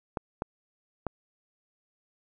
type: clicks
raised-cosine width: 1 ms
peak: -16 dBFS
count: 3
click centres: 0.172 / 0.421 / 1.067 s
effects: none